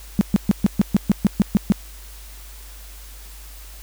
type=tone bursts; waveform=sine; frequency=200.7 Hz; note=G3; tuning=41 cents sharp; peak=-10 dBFS; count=11; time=0.19-1.721 s; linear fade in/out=0 ms; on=21 ms; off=130 ms; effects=added 50 Hz sine -38 dBFS peak until 3.82 s + white hiss -44 dBFS RMS until 3.82 s